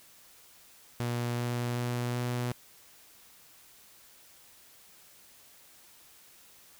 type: tone with pitch steps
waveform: sawtooth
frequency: 120 / 120.76 / 121.53 / 122.31 Hz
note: B2 / B2 / B2 / B2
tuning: -49 / -38 / -27 / -16 cents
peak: -26 dBFS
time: 1-2.52 s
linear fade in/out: 0 ms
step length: 380 ms
effects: white hiss -57 dBFS RMS until 6.79 s